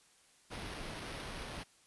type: noise with sample-and-hold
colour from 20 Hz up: pink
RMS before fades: -44 dBFS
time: 0.5-1.64 s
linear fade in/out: 20 ms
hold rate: 7350 Hz
effects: white hiss -66 dBFS RMS until 1.86 s + resampled to 24000 Hz